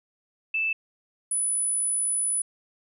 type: tone pair in turn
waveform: sine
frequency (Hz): 2637 / 9956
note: E7 / D#9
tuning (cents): 0 / 0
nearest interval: octave + major seventh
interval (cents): 2300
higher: second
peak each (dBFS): -23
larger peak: neither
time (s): 0.54-0.73 / 1.31-2.42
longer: second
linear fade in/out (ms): 5
effects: none